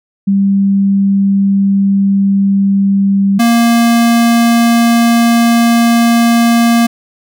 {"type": "tone pair in turn", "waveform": ["sine", "square"], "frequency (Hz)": [197, 233.5], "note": ["G3", "A#3"], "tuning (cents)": [9, 3], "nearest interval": "minor third", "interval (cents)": 294, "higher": "second", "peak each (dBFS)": -7, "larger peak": "neither", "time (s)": [[0.27, 3.39], [3.39, 6.87]], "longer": "second", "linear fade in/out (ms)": 10, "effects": []}